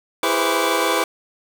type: tone cluster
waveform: 20% pulse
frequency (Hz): 332.1 / 407.1 / 492.2 / 519 / 1150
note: E4 / G#4 / B4 / C5 / D6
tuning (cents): +13 / -35 / -6 / -14 / -37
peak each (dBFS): -19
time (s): 0.23-1.04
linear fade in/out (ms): 2
effects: none